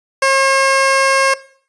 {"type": "tone", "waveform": "15% pulse", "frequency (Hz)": 539, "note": "C#5", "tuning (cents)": -49, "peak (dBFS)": -4, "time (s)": [0.22, 1.34], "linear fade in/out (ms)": 5, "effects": ["noise-tail reverb RT60 0.5 s tail -18 dB re dry", "resampled to 22050 Hz"]}